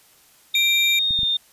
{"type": "tone with pitch glide", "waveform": "sine", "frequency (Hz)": [3700, 3634], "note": ["A#7", "A#7"], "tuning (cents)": [-14, -45], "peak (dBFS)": -18, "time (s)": [0.54, 1.37], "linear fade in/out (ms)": 5, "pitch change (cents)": -31, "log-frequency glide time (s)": [1.07, 1.24]}
{"type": "tone", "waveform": "square", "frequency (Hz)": 2356, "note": "D7", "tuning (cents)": 5, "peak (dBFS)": -20, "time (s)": [0.55, 0.99], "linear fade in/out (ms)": 2}
{"type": "clicks", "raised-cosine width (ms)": 5, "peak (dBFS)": -23, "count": 3, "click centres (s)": [1.108, 1.191, 1.232]}
{"effects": ["white hiss -54 dBFS RMS until 1.52 s", "resampled to 32000 Hz"]}